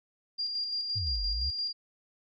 sine tone with tremolo, 4790 Hz, D8, 33 cents sharp, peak -29 dBFS, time 0.38-1.73 s, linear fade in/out 20 ms, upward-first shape square, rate 5.8 Hz, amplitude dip 35%
sine exponential two-way sweep, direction down then up, 113.5 to 43.65 to 75.4 Hz, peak -31 dBFS, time 0.95-1.51 s, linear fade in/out 20 ms, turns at 1.24 s
effects none

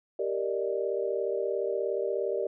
sine chord, Eb major seventh, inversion first, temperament equal with one note detuned, 392 / 466.2 / 585.3 / 622.3 Hz, G4 / Bb4 / D5 / Eb5, 0 / 0 / -6 / 0 cents, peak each -31 / -32 / -33 / -37 dBFS, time 0.19-2.47 s, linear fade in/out 5 ms, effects none

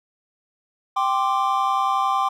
triangle chord, G suspended fourth, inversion none, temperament just, 784 / 1045.3 / 1176 Hz, G5 / C6 / D6, 0 / -2 / +2 cents, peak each -21 dBFS, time 0.96-2.29 s, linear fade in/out 10 ms, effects none

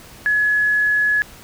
sine tone, 1695 Hz, G#6, 35 cents sharp, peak -14 dBFS, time 0.26-1.22 s, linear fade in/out 0 ms, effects pink hiss -42 dBFS RMS until 1.43 s

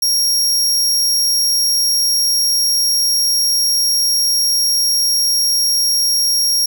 sawtooth tone, 5588 Hz, F8, in tune, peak -10 dBFS, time 0.02-6.66 s, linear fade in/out 5 ms, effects none

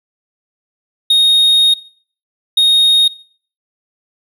triangle tone bursts at uneven times, 3722 Hz, A#7, 3 cents flat, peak -5 dBFS, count 2, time 1.1-1.74 / 2.57-3.08 s, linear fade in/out 5 ms, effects noise-tail reverb RT60 0.5 s tail -21 dB re dry

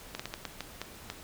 slowing click train, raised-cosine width 0.2 ms, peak -18 dBFS, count 8, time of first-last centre 0.15-1.101 s, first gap 45 ms, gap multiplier 1.36, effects pink hiss -49 dBFS RMS until 1.23 s

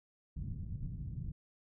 white low-pass noise, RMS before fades -41 dBFS, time 0.36-1.32 s, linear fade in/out 5 ms, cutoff 150 Hz, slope 24 dB/octave, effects none

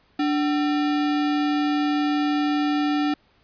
sine tone with sample-and-hold, 293.7 Hz, D4, in tune, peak -19 dBFS, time 0.19-3.14 s, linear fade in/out 5 ms, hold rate 1050 Hz, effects pink hiss -61 dBFS RMS until 3.43 s + resampled to 11025 Hz

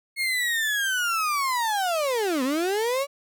35% pulse linear two-way sweep, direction down then up, 2174 to 246.9 to 575 Hz, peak -21 dBFS, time 0.16-3.07 s, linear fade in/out 50 ms, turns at 2.43 s, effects none

